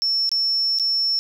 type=tone with dropouts; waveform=sine; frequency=5400 Hz; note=E8; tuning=41 cents sharp; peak=-17 dBFS; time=0.02-1.19 s; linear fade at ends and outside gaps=0 ms; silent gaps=0.292-0.316 / 0.787-0.797 s; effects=tanh soft clip ceiling -13 dBFS + 8-bit